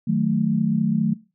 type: chord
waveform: sine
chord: D# diminished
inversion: none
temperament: equal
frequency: 155.56 / 185 / 220 Hz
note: D#3 / F#3 / A3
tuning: 0 / 0 / 0 cents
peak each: -24 / -22 / -21 dBFS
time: 0.07-1.14 s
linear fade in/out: 10 ms
effects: noise-tail reverb RT60 0.3 s tail -21 dB re dry